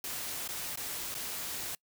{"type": "noise with dropouts", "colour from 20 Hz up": "white", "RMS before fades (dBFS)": -38, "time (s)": [0.04, 1.75], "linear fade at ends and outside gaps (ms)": 2, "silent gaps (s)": [[0.478, 0.488], [0.758, 0.773], [1.143, 1.15]], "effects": ["noise-tail reverb RT60 0.1 s tail -25 dB re dry"]}